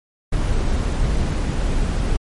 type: noise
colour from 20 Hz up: brown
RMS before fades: -19 dBFS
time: 0.32-2.17 s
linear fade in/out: 10 ms
effects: MP3 48 kbps